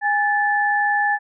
sine tone pair together, 823 / 1743.9 Hz, G#5 / A6, -16 / -16 cents, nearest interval octave + minor second, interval 1300 cents, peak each -19 dBFS, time 0.01-1.19 s, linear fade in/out 50 ms, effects none

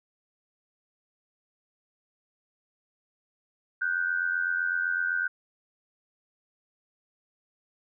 sine tone pair together, 1457 / 1544.9 Hz, F#6 / G6, -27 / -26 cents, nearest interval minor second, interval 101 cents, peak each -28 dBFS, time 3.81-5.28 s, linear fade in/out 10 ms, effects none

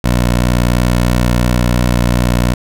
15% pulse tone with vibrato, 60.5 Hz, B1, 35 cents flat, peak -4 dBFS, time 0.04-2.54 s, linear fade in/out 5 ms, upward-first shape sine, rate 2.9 Hz, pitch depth 14 cents each way, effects none

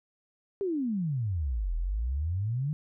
sine exponential two-way sweep, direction down then up, 410 to 39.22 to 156 Hz, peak -27 dBFS, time 0.61-2.73 s, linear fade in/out 0 ms, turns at 1.75 s, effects none

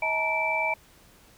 sine tone cluster, 639 / 869 / 939 / 2329 Hz, D#5 / A5 / A#5 / D7, +46 / -22 / +12 / -15 cents, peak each -31 / -32 / -31 / -26 dBFS, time 0.02-0.74 s, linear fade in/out 5 ms, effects pink hiss -56 dBFS RMS until 1.37 s

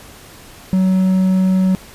triangle tone, 187.4 Hz, F#3, 22 cents sharp, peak -9 dBFS, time 0.73-1.75 s, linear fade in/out 0 ms, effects pink hiss -40 dBFS RMS until 1.94 s + resampled to 32000 Hz

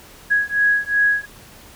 sine beating tone pair, 1661.2 / 1663.9 Hz, G#6 / G#6, 0 / +3 cents, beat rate 2.7 Hz, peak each -18 dBFS, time 0.3-1.26 s, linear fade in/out 20 ms, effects pink hiss -44 dBFS RMS until 1.75 s

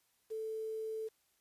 sine tone with quantisation, 439.8 Hz, A4, 1 cent flat, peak -37 dBFS, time 0.3-1.09 s, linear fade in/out 20 ms, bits 10, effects white hiss -75 dBFS RMS until 1.4 s + resampled to 32000 Hz

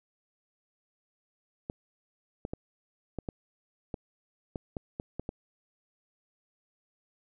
clicks, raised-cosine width 2 ms, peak -21 dBFS, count 11, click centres 1.699 / 2.451 / 2.535 / 3.187 / 3.288 / 3.942 / 4.558 / 4.768 / 4.999 / 5.196 / 5.291 s, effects none

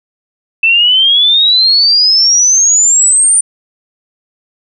sine exponential sweep, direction up, 2637 to 9200 Hz, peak -5 dBFS, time 0.63-3.41 s, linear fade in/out 5 ms, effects none

